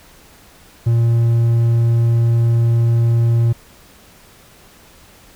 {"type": "tone", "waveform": "triangle", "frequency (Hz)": 116.54, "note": "A#2", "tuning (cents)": 0, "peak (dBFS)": -9, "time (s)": [0.86, 3.53], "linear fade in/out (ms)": 10, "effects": ["pink hiss -46 dBFS RMS until 5.35 s"]}